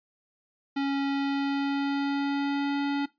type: tone with pitch glide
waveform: square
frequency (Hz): 277.2 to 282.7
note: C#4 to C#4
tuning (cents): 0 to +34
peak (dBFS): -26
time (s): 0.76-3.06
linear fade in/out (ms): 10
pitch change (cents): +34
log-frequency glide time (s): 1.03-2.8
effects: noise-tail reverb RT60 0.2 s tail -19 dB re dry + resampled to 11025 Hz